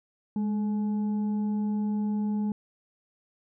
sine tone with frequency modulation, 208.4 Hz, G#3, 6 cents sharp, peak -25 dBFS, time 0.36-2.52 s, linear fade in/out 2 ms, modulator 642 Hz, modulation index 0.22, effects none

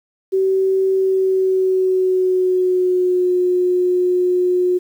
sine tone with pitch glide, 382.2 to 361.2 Hz, G4 to F#4, -44 to -42 cents, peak -13 dBFS, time 0.32-4.79 s, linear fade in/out 20 ms, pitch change -98 cents, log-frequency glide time 0.93-3.33 s, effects 8-bit

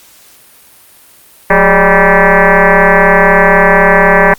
sine tone with frequency modulation, 570 Hz, C#5, 48 cents sharp, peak -3 dBFS, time 1.5-4.34 s, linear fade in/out 5 ms, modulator 196 Hz, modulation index 7.3, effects white hiss -41 dBFS RMS until 4.38 s + Opus 48 kbps

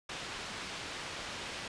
white low-pass noise, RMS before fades -42 dBFS, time 0.09-1.68 s, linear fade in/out 5 ms, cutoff 3700 Hz, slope 12 dB/octave, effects resampled to 22050 Hz

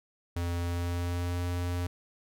square tone with pitch glide, 86.4 to 88.22 Hz, F2 to F2, -18 to +18 cents, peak -30 dBFS, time 0.36-1.87 s, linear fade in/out 5 ms, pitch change +36 cents, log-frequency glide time 0.58-1.43 s, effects none

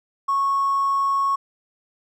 triangle tone with hard clipping, 1102 Hz, C#6, 11 cents flat, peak -18 dBFS, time 0.28-1.36 s, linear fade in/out 10 ms, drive 3 dB, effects none

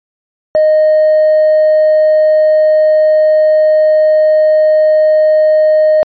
triangle tone with hard clipping, 619 Hz, D#5, 9 cents flat, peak -5 dBFS, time 0.55-6.03 s, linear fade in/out 0 ms, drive 2 dB, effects resampled to 11025 Hz

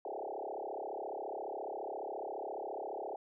sine tone with frequency modulation, 604 Hz, D5, 48 cents sharp, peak -38 dBFS, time 0.05-3.16 s, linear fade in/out 2 ms, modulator 34.5 Hz, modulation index 6.8, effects none

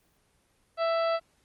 harmonic tone, 662 Hz, E5, 7 cents sharp, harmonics 1 / 2 / 3 / 4 / 5 / 6 / 7, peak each -25 / -31 / -40 / -42 / -44 / -46 / -43 dBFS, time 0.77-1.2 s, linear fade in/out 50 ms, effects pink hiss -68 dBFS RMS until 1.44 s + Opus 24 kbps

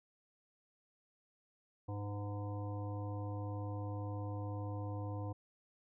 harmonic tone with a mistuned harmonic, 101.9 Hz, G#2, 32 cents flat, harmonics 1 / 3 / 5 / 7 / 9 / 10, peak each -39 / -47 / -49 / -52 / -54 / -55 dBFS, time 1.88-5.33 s, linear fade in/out 10 ms, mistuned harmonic 7, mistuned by +48 cents, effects none

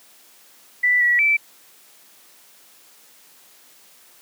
sine tone with pitch steps, 1976 / 1936 / 2323 Hz, B6 / B6 / D7, 0 / -35 / -20 cents, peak -14 dBFS, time 0.83-1.37 s, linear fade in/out 10 ms, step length 180 ms, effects white hiss -51 dBFS RMS until 4.21 s + high-pass 200 Hz 12 dB/octave

